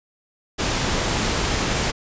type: noise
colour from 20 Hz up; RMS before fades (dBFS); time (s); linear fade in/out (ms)
pink; -22; 0.58-1.92; 20
effects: resampled to 16000 Hz